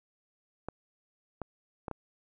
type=clicks; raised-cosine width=1 ms; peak=-22 dBFS; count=4; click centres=0.686 / 1.417 / 1.882 / 1.913 s; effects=none